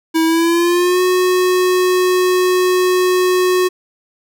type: tone with pitch glide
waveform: square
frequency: 324 to 365.8 Hz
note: E4 to F#4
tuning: -30 to -20 cents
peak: -12 dBFS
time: 0.14-3.69 s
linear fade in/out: 20 ms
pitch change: +210 cents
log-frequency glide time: 0.25-1.01 s
effects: none